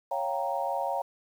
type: chord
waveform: sine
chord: G half-diminished seventh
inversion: second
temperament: equal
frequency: 554.4 / 698.5 / 784 / 932.3 Hz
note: Db5 / F5 / G5 / Bb5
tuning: 0 / 0 / 0 / 0 cents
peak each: -33 dBFS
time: 0.11-1.02 s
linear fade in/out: 5 ms
effects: 9-bit